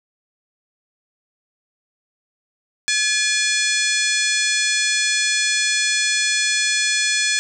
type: harmonic tone with a mistuned harmonic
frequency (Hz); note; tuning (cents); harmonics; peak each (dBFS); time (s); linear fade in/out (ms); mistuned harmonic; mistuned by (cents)
855; A5; -50; 2 / 3 / 4 / 5 / 6 / 7 / 8 / 9 / 10; -22 / -24 / -25 / -26 / -27 / -27 / -28 / -29 / -29; 2.88-7.39; 0; 3; -100
effects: none